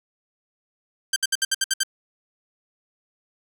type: tone bursts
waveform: 10% pulse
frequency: 1568 Hz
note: G6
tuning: in tune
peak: -10 dBFS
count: 8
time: 1.13-1.834 s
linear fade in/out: 5 ms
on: 32 ms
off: 64 ms
effects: none